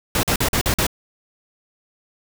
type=noise bursts; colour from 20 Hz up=pink; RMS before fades=-19 dBFS; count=6; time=0.15-0.867 s; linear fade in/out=2 ms; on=82 ms; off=45 ms; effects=none